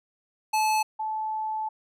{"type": "tone pair in turn", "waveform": ["square", "sine"], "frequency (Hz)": [865, 869.4], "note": ["A5", "A5"], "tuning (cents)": [-30, -21], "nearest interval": "unison", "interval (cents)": 9, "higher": "second", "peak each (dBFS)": [-22, -27], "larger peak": "first", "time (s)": [[0.53, 0.83], [0.99, 1.69]], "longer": "second", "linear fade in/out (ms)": 10, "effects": ["resampled to 32000 Hz"]}